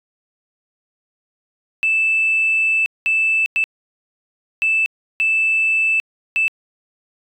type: tone bursts at uneven times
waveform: sine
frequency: 2637 Hz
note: E7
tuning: in tune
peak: -13 dBFS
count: 6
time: 1.83-2.86 / 3.06-3.46 / 3.56-3.64 / 4.62-4.86 / 5.2-6 / 6.36-6.48 s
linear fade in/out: 0 ms
effects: tanh soft clip ceiling -9 dBFS